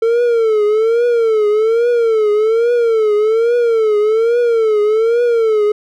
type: tone with vibrato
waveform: triangle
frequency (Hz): 448.5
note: A4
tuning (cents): +33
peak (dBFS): -8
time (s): 0.02-5.72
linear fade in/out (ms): 5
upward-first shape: triangle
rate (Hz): 1.2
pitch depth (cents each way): 140
effects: none